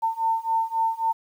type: beating tone pair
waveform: sine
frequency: 900 / 903.7 Hz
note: A5 / A5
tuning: +39 / +46 cents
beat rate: 3.7 Hz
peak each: -25 / -24 dBFS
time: 0.02-1.13 s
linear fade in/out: 20 ms
effects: 9-bit